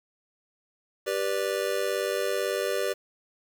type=chord; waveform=square; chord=G major; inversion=none; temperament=just; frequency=392 / 490 / 588 Hz; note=G4 / B4 / D5; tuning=0 / -14 / +2 cents; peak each=-31 dBFS; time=1.06-2.94 s; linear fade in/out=20 ms; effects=8-bit